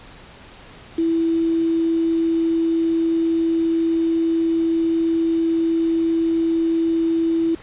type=tone with quantisation; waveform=sine; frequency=329.6 Hz; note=E4; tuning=in tune; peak=-16 dBFS; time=0.98-7.55 s; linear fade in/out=5 ms; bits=6; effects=pink hiss -43 dBFS RMS until 7.62 s + resampled to 8000 Hz